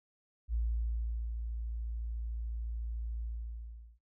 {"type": "tone with ADSR envelope", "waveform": "sine", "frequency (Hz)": 56.9, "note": "A#1", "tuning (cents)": -41, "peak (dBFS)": -29, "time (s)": [0.48, 3.99], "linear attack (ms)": 60, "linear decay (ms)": 780, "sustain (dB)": -6, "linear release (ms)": 760, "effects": ["noise-tail reverb RT60 0.1 s tail -17 dB re dry"]}